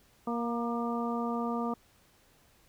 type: harmonic tone with a mistuned harmonic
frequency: 234.9 Hz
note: A#3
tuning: 13 cents sharp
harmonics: 1 / 2 / 3 / 4 / 5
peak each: -32 / -37 / -38 / -40 / -38 dBFS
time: 0.27-1.74 s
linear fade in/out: 5 ms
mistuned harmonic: 5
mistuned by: +28 cents
effects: pink hiss -64 dBFS RMS until 2.68 s